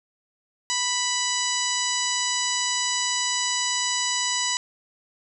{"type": "harmonic tone", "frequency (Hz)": 987.8, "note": "B5", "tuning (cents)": 0, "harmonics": [1, 2, 3, 4, 5, 6, 7, 8], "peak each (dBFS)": [-31, -31, -31, -31, -31, -31, -31, -31], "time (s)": [0.7, 4.57], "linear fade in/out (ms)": 0, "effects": []}